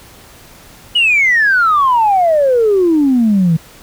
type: exponential sweep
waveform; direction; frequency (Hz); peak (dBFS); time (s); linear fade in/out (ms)
sine; down; 2960 to 156.9; -7; 0.95-3.57; 10
effects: tanh soft clip ceiling -4 dBFS + pink hiss -40 dBFS RMS until 3.82 s

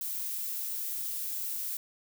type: noise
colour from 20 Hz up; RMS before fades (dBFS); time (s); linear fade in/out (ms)
violet; -35; 0.01-1.77; 2
effects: none

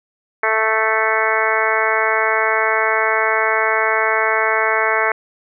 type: harmonic tone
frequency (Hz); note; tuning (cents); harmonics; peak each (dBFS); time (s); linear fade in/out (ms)
220; A3; 0; 2 / 3 / 4 / 5 / 6 / 7 / 8 / 9 / 10; -23 / -23 / -23 / -23 / -23 / -23 / -23 / -23 / -23; 0.43-5.12; 2
effects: none

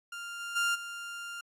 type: tone with level steps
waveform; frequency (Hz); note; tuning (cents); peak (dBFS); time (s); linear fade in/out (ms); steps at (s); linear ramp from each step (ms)
30% pulse; 1396.9; F6; 0; -36 / -34 / -24 / -36; 0.12-1.41; 5; 0.39 / 0.55 / 0.74; 20
effects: low-pass 12000 Hz 12 dB/octave + AAC 64 kbps

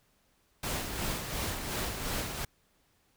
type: noise with tremolo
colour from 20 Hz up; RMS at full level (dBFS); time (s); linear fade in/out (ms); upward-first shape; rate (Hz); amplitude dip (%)
pink; -33; 0.63-2.45; 5; sine; 2.8; 45
effects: pink hiss -70 dBFS RMS until 3.16 s

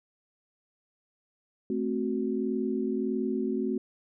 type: chord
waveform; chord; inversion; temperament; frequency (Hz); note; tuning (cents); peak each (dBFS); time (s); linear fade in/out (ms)
sine; F# diminished; first; equal; 220 / 261.6 / 370; A3 / C4 / F#4; 0 / 0 / 0; -31; 1.7-3.78; 2
effects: none

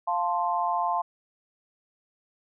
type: chord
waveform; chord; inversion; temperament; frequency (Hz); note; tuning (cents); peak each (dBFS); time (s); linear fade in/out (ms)
sine; F major; none; equal; 698.5 / 880 / 1046.5; F5 / A5 / C6; 0 / 0 / 0; -28; 0.07-1.02; 10
effects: none

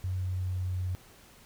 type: tone with pitch glide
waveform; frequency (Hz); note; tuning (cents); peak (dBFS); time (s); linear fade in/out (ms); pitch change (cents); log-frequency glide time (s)
sine; 92.5 to 91.49; F#2 to F#2; 0 to -19; -29; 0.04-0.95; 0; -19; 0.14-0.79
effects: pink hiss -56 dBFS RMS until 1.45 s

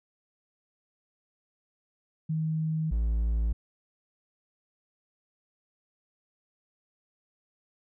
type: tone pair in turn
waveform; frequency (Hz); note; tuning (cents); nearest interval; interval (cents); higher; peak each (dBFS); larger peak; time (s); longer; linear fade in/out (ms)
sine / triangle; 158.1 / 56.02; D#3 / A1; +28 / +32; octave + tritone; 1796; first; -26 / -22; second; 2.29-2.91 / 2.91-3.53; neither; 10
effects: none

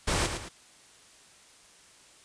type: noise with echo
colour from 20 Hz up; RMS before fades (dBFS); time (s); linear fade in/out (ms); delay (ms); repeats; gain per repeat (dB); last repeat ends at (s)
pink; -27; 0.07-0.27; 10; 110; 2; -7; 0.49
effects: white hiss -56 dBFS RMS until 2.24 s + resampled to 22050 Hz

